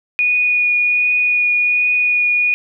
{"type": "tone with vibrato", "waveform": "sine", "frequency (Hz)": 2459, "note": "D#7", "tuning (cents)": -21, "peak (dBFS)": -12, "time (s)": [0.19, 2.54], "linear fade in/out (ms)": 0, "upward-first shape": "triangle", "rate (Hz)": 1.3, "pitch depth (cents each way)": 10, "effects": []}